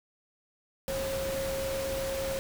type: tone in noise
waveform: sine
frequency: 540 Hz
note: C#5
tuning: 45 cents flat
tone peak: -31 dBFS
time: 0.88-2.39 s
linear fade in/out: 0 ms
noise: pink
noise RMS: -37 dBFS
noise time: 0.88-2.39 s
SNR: +3 dB
effects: none